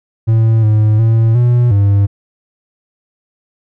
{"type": "tone with pitch steps", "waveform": "triangle", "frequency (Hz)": [112.2, 107.5, 113, 121.4, 100.3], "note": ["A2", "A2", "A2", "B2", "G2"], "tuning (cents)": [34, -40, 47, -29, 40], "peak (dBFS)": -5, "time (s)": [0.27, 2.07], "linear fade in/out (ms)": 20, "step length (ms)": 360, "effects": []}